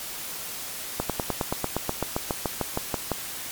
slowing click train, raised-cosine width 1 ms, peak -10 dBFS, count 17, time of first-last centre 1-3.117 s, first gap 97 ms, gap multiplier 1.04, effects white hiss -35 dBFS RMS until 3.51 s + MP3 96 kbps

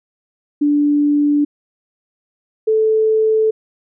sine tone pair in turn, 292.1 / 437.7 Hz, D4 / A4, -9 / -9 cents, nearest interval perfect fifth, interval 700 cents, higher second, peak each -11 dBFS, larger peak neither, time 0.61-1.45 / 2.67-3.51 s, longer neither, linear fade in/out 10 ms, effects none

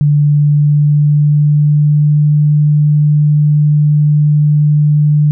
sine tone with pitch glide, 146.83 to 149.05 Hz, D3 to D3, 0 to +26 cents, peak -6 dBFS, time 0.01-5.31 s, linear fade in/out 0 ms, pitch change +26 cents, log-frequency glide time 0.25-2.32 s, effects none

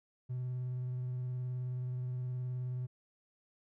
triangle tone with vibrato, 125.8 Hz, B2, 32 cents sharp, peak -32 dBFS, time 0.29-2.87 s, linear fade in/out 20 ms, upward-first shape sine, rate 19 Hz, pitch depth 20 cents each way, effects tanh soft clip ceiling -30 dBFS

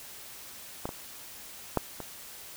clicks, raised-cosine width 1 ms, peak -17 / -22 / -10 / -23 dBFS, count 4, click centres 0.855 / 0.891 / 1.773 / 2.003 s, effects white hiss -46 dBFS RMS until 2.56 s

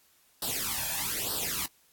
white noise with flanger, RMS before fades -32 dBFS, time 0.42-1.66 s, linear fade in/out 2 ms, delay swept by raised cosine 0.22 to 1.22 ms, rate 1.1 Hz, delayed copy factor +0.85, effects white hiss -64 dBFS RMS until 1.92 s + AAC 64 kbps

